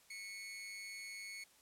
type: tone with amplitude modulation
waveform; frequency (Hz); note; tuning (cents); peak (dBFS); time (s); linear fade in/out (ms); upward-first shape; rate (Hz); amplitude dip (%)
sawtooth; 2200; C#7; -14; -40; 0.1-1.44; 5; sine; 202; 55
effects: white hiss -67 dBFS RMS until 1.61 s + low-pass 12000 Hz 12 dB/octave

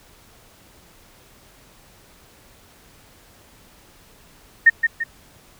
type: tone with echo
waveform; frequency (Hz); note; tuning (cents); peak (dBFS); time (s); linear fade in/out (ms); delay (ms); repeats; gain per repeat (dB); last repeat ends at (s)
sine; 1837; A#6; -26; -6; 4.66-4.7; 10; 170; 2; -7; 5.04
effects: pink hiss -51 dBFS RMS until 5.59 s

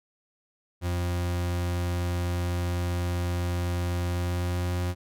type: tone with pitch glide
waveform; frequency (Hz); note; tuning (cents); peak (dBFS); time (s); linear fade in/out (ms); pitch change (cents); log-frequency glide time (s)
40% pulse; 87.9 to 88.92; F2 to F2; +12 to +32; -25; 0.81-4.95; 50; +20; 4.05-4.8
effects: none

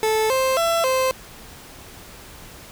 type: tone with pitch steps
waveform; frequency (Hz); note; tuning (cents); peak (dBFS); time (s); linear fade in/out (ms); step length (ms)
30% pulse; 437.1 / 525 / 670 / 521; A4 / C5 / E5 / C5; -11 / +6 / +28 / -7; -15; 0.03-1.11; 0; 270
effects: pink hiss -42 dBFS RMS until 2.71 s

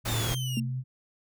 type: tone with pitch glide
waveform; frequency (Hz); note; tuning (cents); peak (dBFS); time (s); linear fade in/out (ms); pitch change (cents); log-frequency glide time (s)
sine; 112.1 to 128.77; A2 to C3; +33 to -27; -29; 0.04-0.84; 50; +240; 0.22-0.37
type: noise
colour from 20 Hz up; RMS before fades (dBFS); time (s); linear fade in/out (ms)
pink; -32; 0.05-0.35; 10
type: exponential sweep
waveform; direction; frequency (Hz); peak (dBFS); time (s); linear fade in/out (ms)
sawtooth; down; 3700 to 2750; -32; 0.08-0.6; 5
type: tone with exponential decay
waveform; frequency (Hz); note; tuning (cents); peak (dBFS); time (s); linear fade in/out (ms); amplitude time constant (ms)
sine; 225.1; A3; +40; -24; 0.57-0.83; 2; 55
effects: none

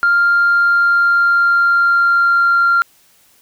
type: tone with pitch glide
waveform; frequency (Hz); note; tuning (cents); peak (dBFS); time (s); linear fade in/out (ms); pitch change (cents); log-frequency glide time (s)
sine; 1396.9 to 1385.6; F6 to F6; 0 to -14; -8; 0.03-2.82; 0; -14; 0.46-2.61
effects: tanh soft clip ceiling -6 dBFS + white hiss -52 dBFS RMS until 3.41 s

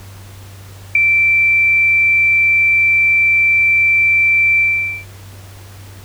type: tone with ADSR envelope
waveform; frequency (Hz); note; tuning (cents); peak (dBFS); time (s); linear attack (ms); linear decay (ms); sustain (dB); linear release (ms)
sine; 2341; D7; -6; -4; 0.95-5.05; 4; 6; -5; 460
effects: added 97 Hz sine -34 dBFS peak until 6.04 s + pink hiss -41 dBFS RMS until 6.04 s

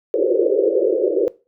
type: band-pass noise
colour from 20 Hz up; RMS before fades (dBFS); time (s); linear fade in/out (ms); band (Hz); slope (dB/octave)
pink; -17; 0.14-1.28; 0; 340 to 560; 96
effects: noise-tail reverb RT60 0.3 s tail -20 dB re dry

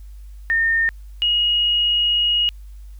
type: tone pair in turn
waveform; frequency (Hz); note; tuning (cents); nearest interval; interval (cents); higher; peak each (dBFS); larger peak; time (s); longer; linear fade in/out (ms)
sine; 1823 / 2884; A#6 / F#7; -39 / -45; minor sixth; 794; second; -15; neither; 0.5-0.89 / 1.22-2.49; second; 0
effects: added 50 Hz sine -35 dBFS peak until 2.99 s + white hiss -60 dBFS RMS until 2.99 s

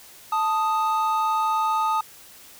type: tone pair together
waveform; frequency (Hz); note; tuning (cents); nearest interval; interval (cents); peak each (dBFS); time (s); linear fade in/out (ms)
triangle; 880 / 1244.5; A5 / D#6; 0 / 0; tritone; 600; -21; 0.32-2.01; 5
effects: white hiss -47 dBFS RMS until 2.59 s

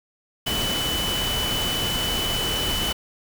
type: tone in noise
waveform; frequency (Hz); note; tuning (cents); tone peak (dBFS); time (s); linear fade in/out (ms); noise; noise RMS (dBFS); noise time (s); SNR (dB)
sine; 2991; F#7; +18; -25; 0.46-2.93; 10; pink; -27; 0.46-2.93; -1
effects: none

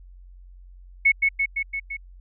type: tone with echo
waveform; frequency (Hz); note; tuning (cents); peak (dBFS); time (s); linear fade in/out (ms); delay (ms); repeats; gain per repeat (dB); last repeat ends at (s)
sine; 2202; C#7; -12; -13; 1.05-1.12; 10; 170; 5; -3; 1.97
effects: added 45 Hz sine -43 dBFS peak until 2.2 s

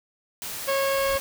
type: noise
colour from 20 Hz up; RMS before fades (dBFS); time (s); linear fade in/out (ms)
white; -34; 0.42-1.2; 0
type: noise with exponential growth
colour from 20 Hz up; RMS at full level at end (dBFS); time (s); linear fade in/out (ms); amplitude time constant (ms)
brown; -37; 0.65-1.16; 1; 110
type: harmonic tone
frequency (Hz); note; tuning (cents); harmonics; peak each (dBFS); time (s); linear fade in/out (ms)
547; C#5; -23; 1 / 2 / 3 / 4 / 5 / 6 / 8 / 9; -23 / -29 / -33 / -35 / -37 / -39 / -41 / -42; 0.67-1.19; 20
effects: none

